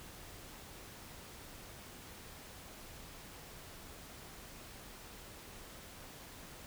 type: silence
effects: pink hiss -52 dBFS RMS until 6.66 s